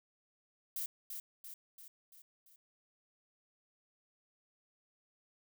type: noise with echo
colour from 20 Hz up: violet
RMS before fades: -39 dBFS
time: 0.76-0.86 s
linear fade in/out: 2 ms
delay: 340 ms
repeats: 5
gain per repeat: -5 dB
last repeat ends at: 2.56 s
effects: none